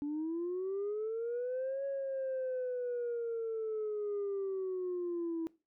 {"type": "linear two-way sweep", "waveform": "sine", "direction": "up then down", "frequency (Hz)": [285.9, 554.4, 324.5], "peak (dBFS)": -32, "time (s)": [0.02, 5.47], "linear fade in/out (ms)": 0, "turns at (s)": 1.85, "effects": ["noise-tail reverb RT60 0.3 s tail -21 dB re dry", "tanh soft clip ceiling -31 dBFS"]}